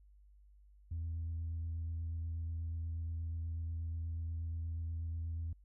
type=tone with vibrato; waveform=sine; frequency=82.4 Hz; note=E2; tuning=in tune; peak=-35 dBFS; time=0.91-5.53 s; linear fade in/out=5 ms; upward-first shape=triangle; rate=8.3 Hz; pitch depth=18 cents each way; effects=tanh soft clip ceiling -34 dBFS + added 50 Hz sine -59 dBFS peak until 5.64 s